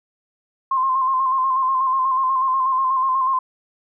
sine tone with vibrato, 1052 Hz, C6, 9 cents sharp, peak -16 dBFS, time 0.71-3.39 s, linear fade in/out 5 ms, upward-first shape square, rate 8.2 Hz, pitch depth 33 cents each way, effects none

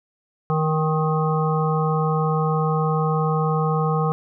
harmonic tone with a mistuned harmonic, 156.7 Hz, D#3, 13 cents sharp, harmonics 1 / 3 / 5 / 7 / 8, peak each -20 / -25 / -27 / -28 / -29 dBFS, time 0.5-4.12 s, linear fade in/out 0 ms, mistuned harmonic 7, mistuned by -27 cents, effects none

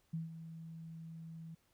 sine tone with ADSR envelope, 163 Hz, E3, 19 cents flat, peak -35 dBFS, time 0.13-1.55 s, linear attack 10 ms, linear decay 150 ms, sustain -11 dB, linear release 8 ms, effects pink hiss -75 dBFS RMS until 1.73 s

